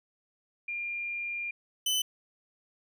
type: tone pair in turn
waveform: sine / sawtooth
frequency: 2400 / 3024 Hz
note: D7 / F#7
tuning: +37 / +37 cents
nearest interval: major third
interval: 400 cents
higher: second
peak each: -32 / -23 dBFS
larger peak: second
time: 0.68-1.51 / 1.86-2.02 s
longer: first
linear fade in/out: 5 ms
effects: none